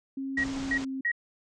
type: tone with pitch glide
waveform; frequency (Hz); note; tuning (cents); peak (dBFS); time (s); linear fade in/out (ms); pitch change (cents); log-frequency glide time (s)
sine; 270 to 266; C#4 to C4; -45 to +29; -31; 0.17-1.01; 5; -26; 0.78-0.85
type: low-pass noise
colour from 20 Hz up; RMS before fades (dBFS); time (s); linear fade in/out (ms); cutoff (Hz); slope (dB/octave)
pink; -40; 0.37-0.85; 10; 7500; 48
type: tone bursts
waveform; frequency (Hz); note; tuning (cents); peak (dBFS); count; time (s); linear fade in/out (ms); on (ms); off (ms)
sine; 1900; A#6; +33; -24; 3; 0.37-1.117; 5; 69; 270
effects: none